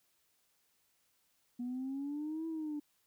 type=exponential two-way sweep; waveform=sine; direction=up then down; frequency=240.6 to 327.7 to 291.7 Hz; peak=-35 dBFS; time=1.59-2.8 s; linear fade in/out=10 ms; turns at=2.47 s; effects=tanh soft clip ceiling -33 dBFS + white hiss -75 dBFS RMS until 3.06 s